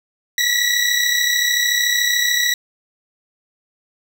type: tone pair together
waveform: 20% pulse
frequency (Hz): 1921.4 / 1955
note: B6 / B6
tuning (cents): -48 / -18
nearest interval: unison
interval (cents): 30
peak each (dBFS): -13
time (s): 0.38-2.54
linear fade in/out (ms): 2
effects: none